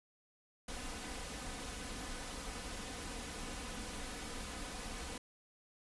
pink noise with comb filter, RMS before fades -44 dBFS, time 0.68-5.18 s, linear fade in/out 5 ms, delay 4 ms, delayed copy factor +0.55, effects resampled to 24000 Hz

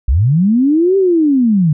sine linear two-way sweep, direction up then down, 52 to 395.6 to 143.7 Hz, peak -8 dBFS, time 0.08-1.73 s, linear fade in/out 5 ms, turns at 0.97 s, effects none

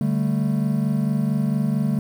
triangle chord, D suspended fourth, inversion none, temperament just, 146.83 / 195.78 / 220.2 Hz, D3 / G3 / A3, 0 / -2 / +2 cents, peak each -21 / -22 / -21 dBFS, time 0.01-1.99 s, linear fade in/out 2 ms, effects 8-bit

